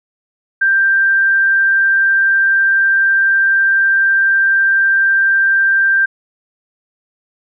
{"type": "tone", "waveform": "sine", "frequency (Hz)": 1578, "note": "G6", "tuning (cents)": 11, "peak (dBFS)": -9, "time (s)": [0.61, 6.06], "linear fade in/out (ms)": 10, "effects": []}